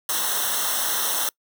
white noise with comb filter, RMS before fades -24 dBFS, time 0.09-1.29 s, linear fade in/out 2 ms, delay 0.42 ms, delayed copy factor -0.95, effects noise-tail reverb RT60 0.1 s tail -25 dB re dry

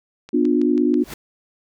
click train, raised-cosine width 0.2 ms, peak -22 dBFS, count 6, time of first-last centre 0.29-1.104 s, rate 6.14 Hz
sine chord, B diminished, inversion none, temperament just, 246.9 / 296.3 / 355.6 Hz, B3 / D4 / F4, 0 / +15 / +31 cents, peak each -19 / -18 / -20 dBFS, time 0.33-1.04 s, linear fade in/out 10 ms
pink noise with exponential growth, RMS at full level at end -29 dBFS, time 0.96-1.14 s, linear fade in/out 5 ms, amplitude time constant 38 ms
effects none

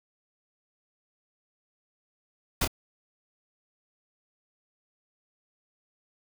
pink noise with echo, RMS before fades -25 dBFS, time 2.61-2.65 s, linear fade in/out 5 ms, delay 27 ms, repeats 1, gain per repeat -6 dB, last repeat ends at 2.677 s, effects none

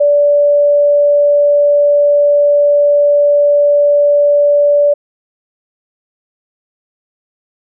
sine tone, 580 Hz, D5, 22 cents flat, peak -6 dBFS, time 0-4.94 s, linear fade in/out 10 ms, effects none

